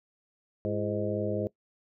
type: harmonic tone with a mistuned harmonic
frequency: 103.83 Hz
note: G#2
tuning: in tune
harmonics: 1 / 2 / 3 / 4 / 5 / 6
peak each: -35 / -35 / -35 / -35 / -35 / -35 dBFS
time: 0.65-1.47 s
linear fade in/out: 0 ms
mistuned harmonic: 3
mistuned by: +130 cents
effects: noise-tail reverb RT60 0.1 s tail -20 dB re dry